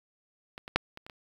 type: clicks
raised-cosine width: 0.3 ms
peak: -25 / -25 / -6 / -27 / -30 / -29 dBFS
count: 6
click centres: 0.579 / 0.679 / 0.76 / 0.974 / 1.065 / 1.098 s
effects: 8-bit